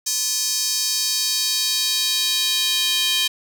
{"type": "tone with high-pass filter sweep", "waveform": "square", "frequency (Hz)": 350, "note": "F4", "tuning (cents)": 4, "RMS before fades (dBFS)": -21, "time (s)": [0.06, 3.28], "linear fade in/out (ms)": 10, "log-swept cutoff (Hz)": [5800, 3300], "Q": 2.5, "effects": []}